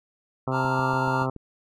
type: harmonic tone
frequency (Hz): 130.81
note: C3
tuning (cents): 0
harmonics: 1 / 2 / 3 / 4 / 5 / 6 / 7 / 8 / 9 / 10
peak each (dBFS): -28 / -31 / -33 / -34 / -35 / -36 / -36 / -37 / -38 / -38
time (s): 0.47-1.3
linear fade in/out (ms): 5
type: chord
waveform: triangle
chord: Bb major seventh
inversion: third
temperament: equal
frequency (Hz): 880 / 932.3 / 1174.7 / 1396.9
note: A5 / Bb5 / D6 / F6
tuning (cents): 0 / 0 / 0 / 0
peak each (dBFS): -29 / -27 / -33 / -28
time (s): 0.51-1.27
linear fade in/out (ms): 50
type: click train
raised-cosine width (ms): 3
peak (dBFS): -27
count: 6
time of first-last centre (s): 0.65-1.363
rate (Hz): 7.01
effects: none